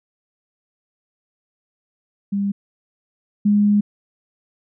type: tone pair in turn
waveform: sine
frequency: 200 / 206.2 Hz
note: G3 / G#3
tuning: +35 / -12 cents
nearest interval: minor second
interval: 53 cents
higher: second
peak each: -18 / -12 dBFS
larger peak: second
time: 2.32-2.52 / 3.45-3.81 s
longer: second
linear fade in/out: 10 ms
effects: none